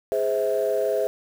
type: chord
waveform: sine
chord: Ab augmented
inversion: none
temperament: just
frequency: 415.3 / 519.1 / 648.9 Hz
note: Ab4 / C5 / E5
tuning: 0 / -14 / -27 cents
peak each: -24 dBFS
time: 0.12-1.07 s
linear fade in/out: 0 ms
effects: tanh soft clip ceiling -14 dBFS + 7-bit